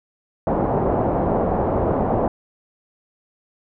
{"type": "low-pass noise", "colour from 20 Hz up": "white", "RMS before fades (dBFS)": -20, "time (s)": [0.47, 2.28], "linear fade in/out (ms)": 2, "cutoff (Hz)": 780, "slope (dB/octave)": 24, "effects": []}